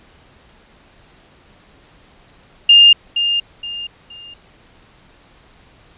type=tone with echo; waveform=sine; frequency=2814 Hz; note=F7; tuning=12 cents sharp; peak=-4 dBFS; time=2.69-2.93 s; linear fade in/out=5 ms; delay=470 ms; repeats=3; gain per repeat=-10 dB; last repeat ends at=4.34 s; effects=pink hiss -49 dBFS RMS until 5.97 s + resampled to 8000 Hz